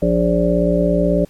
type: harmonic tone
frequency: 58.27 Hz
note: A#1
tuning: in tune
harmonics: 1 / 3 / 5 / 7 / 9 / 10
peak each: -22 / -17 / -21 / -22 / -22 / -18 dBFS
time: 0.02-1.25 s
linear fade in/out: 5 ms
effects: pink hiss -51 dBFS RMS until 1.29 s + MP3 64 kbps